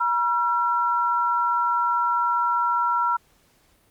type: tone pair together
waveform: sine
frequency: 960 / 1357.6 Hz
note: B5 / F6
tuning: -49 / -49 cents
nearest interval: tritone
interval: 600 cents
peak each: -22 dBFS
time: 0-3.17 s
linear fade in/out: 10 ms
effects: pink hiss -61 dBFS RMS until 3.9 s + Opus 48 kbps